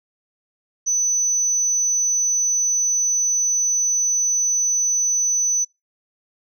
sine tone, 6000 Hz, F#8, 23 cents sharp, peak -15 dBFS, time 0.86-5.65 s, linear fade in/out 20 ms, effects noise-tail reverb RT60 0.2 s tail -24 dB re dry + tanh soft clip ceiling -14 dBFS

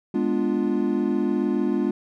triangle chord, G# diminished seventh, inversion none, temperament equal, 207.7 / 246.9 / 293.7 / 349.2 Hz, G#3 / B3 / D4 / F4, 0 / 0 / 0 / 0 cents, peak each -24 dBFS, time 0.14-1.91 s, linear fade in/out 5 ms, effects none

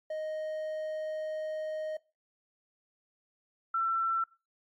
triangle / sine tone pair in turn, 622.3 / 1343.2 Hz, D#5 / E6, 0 / +32 cents, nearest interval octave + minor second, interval 1332 cents, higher second, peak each -31 / -27 dBFS, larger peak second, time 0.1-1.97 / 3.74-4.24 s, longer first, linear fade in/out 5 ms, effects noise-tail reverb RT60 0.3 s tail -22 dB re dry + AAC 64 kbps

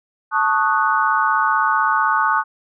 sine chord, D# half-diminished seventh, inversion second, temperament equal, 880 / 1108.7 / 1244.5 / 1480 Hz, A5 / C#6 / D#6 / F#6, 0 / 0 / 0 / 0 cents, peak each -20 dBFS, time 0.31-2.44 s, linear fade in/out 50 ms, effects none

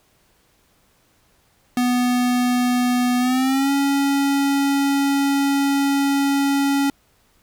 square tone with pitch glide, 246.9 to 278.7 Hz, B3 to C#4, 0 to +9 cents, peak -17 dBFS, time 1.77-6.9 s, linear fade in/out 2 ms, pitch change +209 cents, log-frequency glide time 3.19-3.71 s, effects pink hiss -60 dBFS RMS until 7.42 s

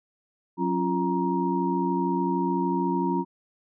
sine tone cluster, 182.8 / 273.4 / 346.9 / 941 Hz, F#3 / C#4 / F4 / A#5, -21 / -24 / -12 / +16 cents, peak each -28 dBFS, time 0.57-3.25 s, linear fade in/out 50 ms, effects none

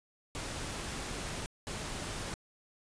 pink noise bursts at uneven times, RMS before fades -39 dBFS, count 2, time 0.35-1.46 / 1.67-2.34 s, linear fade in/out 0 ms, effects resampled to 22050 Hz

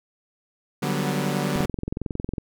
sawtooth chord, G major seventh, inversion second, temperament equal with one note detuned, 146.83 / 185 / 196 / 243.5 Hz, D3 / F#3 / G3 / B3, 0 / 0 / 0 / -24 cents, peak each -23 / -24 / -26 / -26 dBFS, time 0.82-1.66 s, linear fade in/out 10 ms
click train, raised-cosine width 3 ms, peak -15 dBFS, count 19, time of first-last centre 1.56-2.382 s, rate 21.9 Hz
effects none

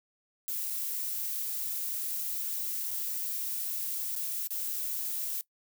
violet noise with dropouts, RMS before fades -34 dBFS, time 0.48-5.41 s, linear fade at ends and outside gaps 0 ms, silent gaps 0.7-0.704 / 2.907-2.912 / 4.154-4.161 / 4.472-4.506 s, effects noise-tail reverb RT60 0.1 s tail -20 dB re dry

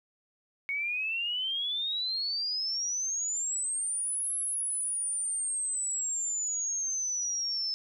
sine exponential two-way sweep, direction up then down, 2210 to 11000 to 5230 Hz, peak -29 dBFS, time 0.69-7.74 s, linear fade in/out 0 ms, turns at 4.34 s, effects 11-bit

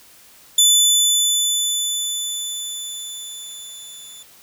20% pulse tone with level ramp, 3500 Hz, A7, 10 cents flat, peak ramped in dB -4 to -32 dBFS, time 0.58-4.23 s, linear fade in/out 5 ms, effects white hiss -48 dBFS RMS until 4.42 s

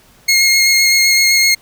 20% pulse tone with vibrato, 2149 Hz, C7, 46 cents sharp, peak -4 dBFS, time 0.28-1.55 s, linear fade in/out 10 ms, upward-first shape square, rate 7.8 Hz, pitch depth 12 cents each way, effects pink hiss -48 dBFS RMS until 1.61 s

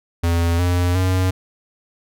square tone with pitch steps, 84.8 / 88.66 / 92.69 Hz, E2 / F2 / F#2, +50 / +27 / +4 cents, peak -16 dBFS, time 0.23-1.31 s, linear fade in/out 10 ms, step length 360 ms, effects none

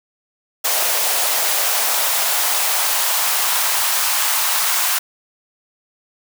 white noise with high-pass filter sweep, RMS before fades -18 dBFS, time 0.64-4.99 s, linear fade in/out 10 ms, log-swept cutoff 600 to 1000 Hz, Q 1.9, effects none

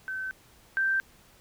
sine tone pair in turn, 1534 / 1566.2 Hz, G6 / G6, -38 / -2 cents, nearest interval unison, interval 36 cents, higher second, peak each -31 / -23 dBFS, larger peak second, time 0.08-0.31 / 0.77-1 s, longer neither, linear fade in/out 0 ms, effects pink hiss -58 dBFS RMS until 1.4 s

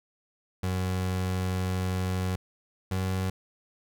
30% pulse tone pair in turn, 92.5 / 93.9 Hz, F#2 / F#2, 0 / +26 cents, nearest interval unison, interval 26 cents, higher second, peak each -24 dBFS, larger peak neither, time 0.63-2.36 / 2.91-3.3 s, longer first, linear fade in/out 5 ms, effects none

